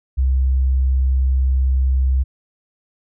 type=tone; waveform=sine; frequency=65.41 Hz; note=C2; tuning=in tune; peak=-13 dBFS; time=0.17-2.24 s; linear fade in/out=20 ms; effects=none